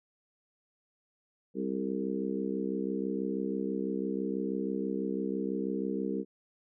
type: harmonic tone with a mistuned harmonic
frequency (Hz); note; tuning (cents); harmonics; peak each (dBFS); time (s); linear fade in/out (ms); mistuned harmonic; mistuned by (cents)
66.1; C2; +18; 3 / 4 / 5 / 6 / 7; -35 / -36 / -37 / -38 / -38; 1.54-6.25; 50; 7; -20
effects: none